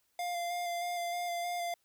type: tone with vibrato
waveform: square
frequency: 698.5 Hz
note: F5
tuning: in tune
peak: -34 dBFS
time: 0.19-1.74 s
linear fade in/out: 2 ms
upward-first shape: square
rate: 3.2 Hz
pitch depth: 15 cents each way
effects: white hiss -75 dBFS RMS until 1.84 s